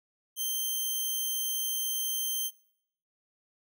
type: tone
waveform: 5% pulse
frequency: 3139 Hz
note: G7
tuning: 2 cents sharp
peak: -21 dBFS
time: 0.36-2.51 s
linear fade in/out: 50 ms
effects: noise-tail reverb RT60 0.8 s tail -26 dB re dry

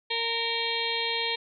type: harmonic tone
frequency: 461.8 Hz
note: A#4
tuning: 16 cents flat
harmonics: 1 / 2 / 4 / 5 / 6 / 7 / 8 / 9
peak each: -35 / -35 / -37 / -33 / -39 / -33 / -34 / -34 dBFS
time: 0.1-1.36 s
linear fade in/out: 10 ms
effects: none

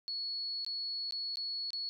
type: tone with dropouts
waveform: sine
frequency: 4380 Hz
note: C#8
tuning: 22 cents flat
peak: -35 dBFS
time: 0.08-1.89 s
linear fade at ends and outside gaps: 0 ms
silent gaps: 0.648-0.664 / 1.109-1.123 / 1.357-1.371 / 1.705-1.732 s
effects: none

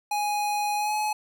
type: tone with pitch glide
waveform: square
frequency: 830.6 to 848.5 Hz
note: G#5 to G#5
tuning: 0 to +37 cents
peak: -25 dBFS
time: 0.11-1.13 s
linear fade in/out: 5 ms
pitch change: +37 cents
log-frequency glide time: 0.76-0.94 s
effects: none

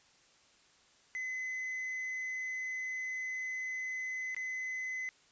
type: tone with dropouts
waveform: triangle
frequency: 2031 Hz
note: B6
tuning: 48 cents sharp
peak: -34 dBFS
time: 1.15-5.09 s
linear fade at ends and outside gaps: 0 ms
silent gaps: 4.347-4.365 s
effects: white hiss -65 dBFS RMS until 5.31 s + resampled to 16000 Hz

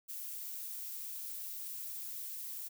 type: noise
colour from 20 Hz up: violet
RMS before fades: -43 dBFS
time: 0.08-2.69 s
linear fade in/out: 20 ms
effects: none

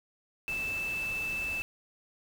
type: tone in noise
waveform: sine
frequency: 2637 Hz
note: E7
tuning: in tune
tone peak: -31 dBFS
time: 0.48-1.62 s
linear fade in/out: 0 ms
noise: pink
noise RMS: -44 dBFS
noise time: 0.48-1.62 s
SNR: +10 dB
effects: none

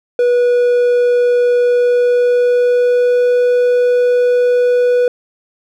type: tone with pitch glide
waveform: triangle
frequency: 487.3 to 491.3 Hz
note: B4 to B4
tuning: -23 to -9 cents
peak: -7 dBFS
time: 0.19-5.08 s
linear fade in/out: 2 ms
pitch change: +14 cents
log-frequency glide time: 1.58-3.38 s
effects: none

